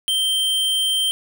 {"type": "tone", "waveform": "square", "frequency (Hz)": 3136, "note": "G7", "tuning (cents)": 0, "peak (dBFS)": -18, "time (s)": [0.08, 1.11], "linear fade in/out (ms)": 0, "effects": []}